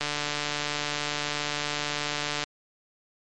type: click train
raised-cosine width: 0.2 ms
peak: -11 dBFS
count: 358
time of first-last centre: 0.01-2.439 s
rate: 147 Hz
effects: MP3 48 kbps